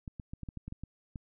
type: clicks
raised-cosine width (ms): 5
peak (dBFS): -28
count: 10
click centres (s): 0.078 / 0.198 / 0.335 / 0.433 / 0.488 / 0.573 / 0.68 / 0.724 / 0.836 / 1.158
effects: none